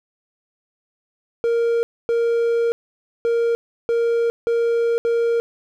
triangle tone bursts at uneven times, 466.2 Hz, A#4, in tune, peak -14 dBFS, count 6, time 1.44-1.83 / 2.09-2.72 / 3.25-3.55 / 3.89-4.3 / 4.47-4.98 / 5.05-5.4 s, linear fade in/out 0 ms, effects none

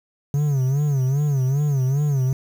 triangle tone with vibrato, 138.59 Hz, C#3, in tune, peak -15 dBFS, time 0.34-2.33 s, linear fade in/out 2 ms, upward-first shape sine, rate 2.5 Hz, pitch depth 130 cents each way, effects 7-bit

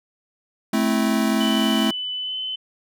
square chord, A minor, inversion none, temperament equal with one note detuned, 217.7 / 261.6 / 329.6 Hz, A3 / C4 / E4, -18 / 0 / 0 cents, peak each -21 / -24 / -26 dBFS, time 0.73-1.91 s, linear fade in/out 5 ms
sine tone with pitch glide, 2998 to 3040 Hz, F#7 to F#7, +22 to +46 cents, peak -25 dBFS, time 1.4-2.56 s, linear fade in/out 10 ms, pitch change +24 cents, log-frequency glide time 2.2-2.36 s
effects none

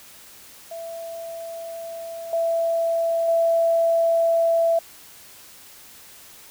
sine tone with level steps, 666 Hz, E5, 18 cents sharp, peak -31 / -19 / -16 dBFS, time 0.71-4.79 s, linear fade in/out 5 ms, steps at 2.33 / 3.28 s, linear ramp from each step 2 ms, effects white hiss -46 dBFS RMS until 6.5 s

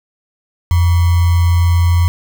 sine tone with sample-and-hold, 86.3 Hz, F2, 20 cents flat, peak -8 dBFS, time 0.71-2.08 s, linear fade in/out 0 ms, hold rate 1050 Hz, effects none

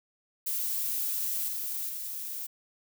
violet noise with level steps, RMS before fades -31 / -34 / -37 dBFS, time 0.46-2.47 s, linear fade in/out 10 ms, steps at 1.48 / 1.89 s, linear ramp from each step 5 ms, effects none

